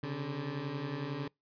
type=beating tone pair; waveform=20% pulse; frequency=134.3 / 145.3 Hz; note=C3 / D3; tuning=+46 / -18 cents; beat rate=11 Hz; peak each=-35 / -32 dBFS; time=0.03-1.28 s; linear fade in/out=5 ms; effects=noise-tail reverb RT60 0.2 s tail -26 dB re dry + resampled to 11025 Hz